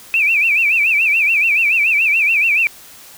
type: tone with vibrato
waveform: sine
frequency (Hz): 2500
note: D#7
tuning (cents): +8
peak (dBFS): -11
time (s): 0.14-2.67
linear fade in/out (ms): 0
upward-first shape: sine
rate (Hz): 7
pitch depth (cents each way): 160
effects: white hiss -40 dBFS RMS until 3.17 s